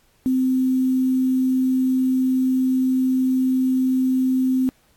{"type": "tone with quantisation", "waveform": "sine", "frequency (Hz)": 258.9, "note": "C4", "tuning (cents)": -18, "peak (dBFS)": -16, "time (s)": [0.26, 4.69], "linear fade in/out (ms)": 0, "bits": 7, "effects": ["pink hiss -60 dBFS RMS until 4.96 s", "AAC 64 kbps"]}